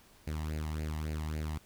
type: tone with flanger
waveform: sawtooth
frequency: 77.2 Hz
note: D#2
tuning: 13 cents flat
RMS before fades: -36 dBFS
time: 0.27-1.58 s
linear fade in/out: 5 ms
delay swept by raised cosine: 0.43 to 1.05 ms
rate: 3.6 Hz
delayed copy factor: +0.7
effects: pink hiss -61 dBFS RMS until 1.65 s